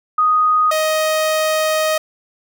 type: tone pair in turn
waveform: sine / sawtooth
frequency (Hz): 1244.5 / 625.9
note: D#6 / D#5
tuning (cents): 0 / +10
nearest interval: octave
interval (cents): 1190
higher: first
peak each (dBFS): -11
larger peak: neither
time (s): 0.18-0.71 / 0.71-1.98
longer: second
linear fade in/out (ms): 5
effects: none